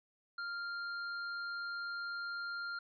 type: tone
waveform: square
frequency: 1396 Hz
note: F6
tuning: 1 cent flat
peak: -39 dBFS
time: 0.38-2.79 s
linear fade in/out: 5 ms
effects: resampled to 11025 Hz